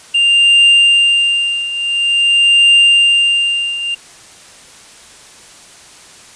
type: tone with tremolo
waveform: triangle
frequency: 2794 Hz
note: F7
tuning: in tune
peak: -3 dBFS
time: 0.14-3.95 s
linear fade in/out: 10 ms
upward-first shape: triangle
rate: 0.48 Hz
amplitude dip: 80%
effects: white hiss -39 dBFS RMS until 6.35 s + resampled to 22050 Hz